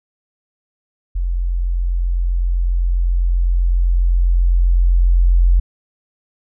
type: tone with level ramp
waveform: sine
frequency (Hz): 43.83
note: F1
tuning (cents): +7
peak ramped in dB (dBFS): -16 to -8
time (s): 1.15-5.6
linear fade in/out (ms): 10
effects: none